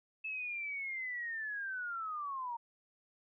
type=linear sweep; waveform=sine; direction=down; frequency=2619 to 920 Hz; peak=-37 dBFS; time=0.24-2.57 s; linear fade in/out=10 ms; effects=none